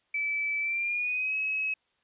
sine tone with pitch glide, 2310 to 2563 Hz, D7 to E7, -29 to -49 cents, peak -27 dBFS, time 0.14-1.74 s, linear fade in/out 5 ms, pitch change +180 cents, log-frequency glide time 0.6-1.35 s, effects white hiss -72 dBFS RMS until 2.03 s + resampled to 8000 Hz

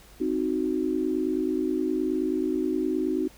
sine chord, C diminished, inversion none, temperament equal, 261.6 / 311.1 / 370 Hz, C4 / Eb4 / Gb4, 0 / 0 / 0 cents, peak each -29 / -27 / -28 dBFS, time 0.2-3.28 s, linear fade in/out 10 ms, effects added 50 Hz sine -52 dBFS peak until 3.37 s + pink hiss -53 dBFS RMS until 3.37 s

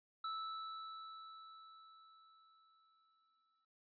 square tone with exponential decay, 1312 Hz, E6, 9 cents flat, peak -40 dBFS, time 0.24-3.65 s, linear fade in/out 5 ms, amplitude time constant 740 ms, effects noise-tail reverb RT60 0.3 s tail -18 dB re dry + resampled to 11025 Hz

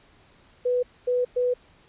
sine tone bursts at uneven times, 494.8 Hz, B4, 3 cents sharp, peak -20 dBFS, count 3, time 0.65-0.83 / 1.07-1.25 / 1.36-1.54 s, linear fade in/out 10 ms, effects pink hiss -57 dBFS RMS until 1.88 s + resampled to 8000 Hz

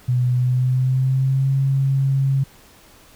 sine tone with pitch glide, 124.5 to 135.77 Hz, B2 to C#3, +14 to -36 cents, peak -15 dBFS, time 0.08-2.44 s, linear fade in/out 10 ms, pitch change +150 cents, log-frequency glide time 0.34-1.53 s, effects pink hiss -49 dBFS RMS until 3.15 s

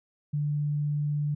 sine tone, 147.3 Hz, D3, 6 cents sharp, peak -25 dBFS, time 0.33-1.35 s, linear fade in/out 10 ms, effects none

